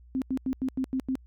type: tone bursts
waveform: sine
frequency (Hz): 261.6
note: C4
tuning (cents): 0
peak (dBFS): -25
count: 7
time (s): 0.15-1.154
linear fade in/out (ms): 0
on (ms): 68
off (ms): 88
effects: added 60 Hz sine -50 dBFS peak until 1.26 s